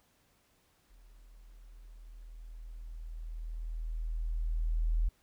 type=tone with level ramp; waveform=sine; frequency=40.33 Hz; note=E1; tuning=37 cents flat; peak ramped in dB=-55 to -25 dBFS; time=0.9-5.09 s; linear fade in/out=10 ms; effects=pink hiss -70 dBFS RMS until 5.22 s